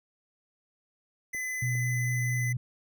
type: tone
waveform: square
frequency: 2018 Hz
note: B6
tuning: 37 cents sharp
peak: -32 dBFS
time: 1.33-2.53 s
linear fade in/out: 10 ms
type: clicks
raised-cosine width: 2 ms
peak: -35 dBFS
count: 2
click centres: 1.348 / 1.753 s
type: tone with vibrato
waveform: sine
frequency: 123.47 Hz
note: B2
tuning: in tune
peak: -27 dBFS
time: 1.62-2.57 s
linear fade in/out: 5 ms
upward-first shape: sine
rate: 4.5 Hz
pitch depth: 12 cents each way
effects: none